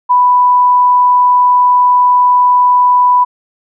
sine tone, 990 Hz, B5, 4 cents sharp, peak -5 dBFS, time 0.09-3.25 s, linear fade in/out 20 ms, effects none

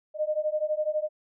sine beating tone pair, 606 / 618 Hz, D#5 / D#5, -46 / -12 cents, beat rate 12 Hz, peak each -28 dBFS, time 0.14-1.09 s, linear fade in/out 50 ms, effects none

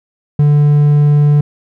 triangle tone, 146.83 Hz, D3, in tune, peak -4 dBFS, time 0.39-1.41 s, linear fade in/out 5 ms, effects none

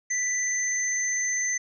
sine tone pair together, 1975.5 / 6200 Hz, B6 / G8, 0 / -20 cents, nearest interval octave + minor sixth, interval 1980 cents, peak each -28 / -26 dBFS, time 0.1-1.58 s, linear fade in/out 10 ms, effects none

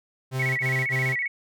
45% pulse tone bursts, 130.81 Hz, C3, in tune, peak -25 dBFS, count 3, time 0.31-1.16 s, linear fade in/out 50 ms, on 270 ms, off 20 ms
sine tone with vibrato, 2074 Hz, C7, 16 cents flat, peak -24 dBFS, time 0.39-1.28 s, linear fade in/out 10 ms, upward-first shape square, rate 15 Hz, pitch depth 110 cents each way
effects none

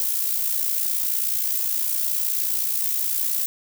violet noise with amplitude modulation, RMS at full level -21 dBFS, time 0-3.46 s, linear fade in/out 0 ms, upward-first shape sine, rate 59.2 Hz, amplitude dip 55%, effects none

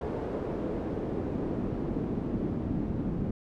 brown noise with band-pass filter sweep, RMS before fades -32 dBFS, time 0.01-3.31 s, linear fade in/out 5 ms, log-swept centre 470 to 220 Hz, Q 1.4, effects none

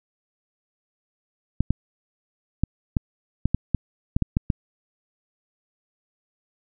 clicks, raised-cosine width 5 ms, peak -7 dBFS, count 11, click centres 1.606 / 1.706 / 2.636 / 2.968 / 3.456 / 3.546 / 3.747 / 4.165 / 4.223 / 4.369 / 4.502 s, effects none

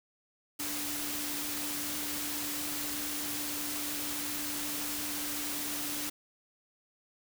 sine tone in noise, 294.1 Hz, D4, 3 cents sharp, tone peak -42 dBFS, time 0.59-6.1 s, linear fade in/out 10 ms, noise white, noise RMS -36 dBFS, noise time 0.59-6.1 s, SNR -9 dB, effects none

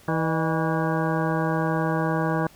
harmonic tone with a mistuned harmonic, 161.8 Hz, E3, 32 cents flat, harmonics 1 / 2 / 3 / 4 / 5 / 6 / 7 / 9 / 10, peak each -25 / -28 / -30 / -31 / -32 / -33 / -33 / -35 / -35 dBFS, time 0.08-2.47 s, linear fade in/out 2 ms, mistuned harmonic 4, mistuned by -79 cents, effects pink hiss -52 dBFS RMS until 2.55 s

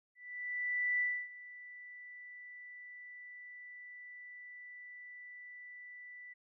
sine tone with ADSR envelope, 1975.5 Hz, B6, in tune, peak -29 dBFS, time 0.15-6.34 s, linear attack 850 ms, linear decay 280 ms, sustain -19 dB, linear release 16 ms, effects none

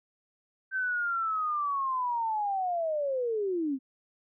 sine linear sweep, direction down, 1555 to 253.6 Hz, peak -27 dBFS, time 0.71-3.79 s, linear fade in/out 50 ms, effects none

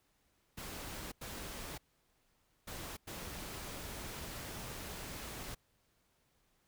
pink noise bursts at uneven times, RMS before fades -45 dBFS, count 4, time 0.57-1.12 / 1.21-1.78 / 2.67-2.97 / 3.07-5.55 s, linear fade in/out 10 ms, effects pink hiss -75 dBFS RMS until 6.67 s

